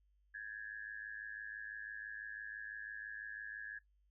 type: tone with amplitude modulation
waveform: sine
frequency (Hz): 1677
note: G#6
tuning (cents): +16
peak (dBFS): -40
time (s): 0.34-3.79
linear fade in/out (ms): 10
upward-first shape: sine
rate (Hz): 106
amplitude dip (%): 80
effects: noise-tail reverb RT60 0.1 s tail -17 dB re dry + added 50 Hz sine -70 dBFS peak until 4.1 s